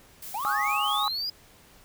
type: noise with tremolo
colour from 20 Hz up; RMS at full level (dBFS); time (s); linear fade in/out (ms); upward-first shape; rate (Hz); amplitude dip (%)
blue; -39; 0.22-1.08; 5; triangle; 4.6; 35
type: linear sweep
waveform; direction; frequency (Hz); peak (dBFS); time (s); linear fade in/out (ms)
triangle; up; 751 to 4978; -27; 0.34-1.3; 5
type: chord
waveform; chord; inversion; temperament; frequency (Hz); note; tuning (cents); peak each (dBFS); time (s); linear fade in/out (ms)
sine; Ab suspended fourth; none; just; 830.6 / 1107.5 / 1245.9; Ab5 / Db6 / Eb6; 0 / -2 / +2; -29; 0.45-1.08; 0
effects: pink hiss -55 dBFS RMS until 1.84 s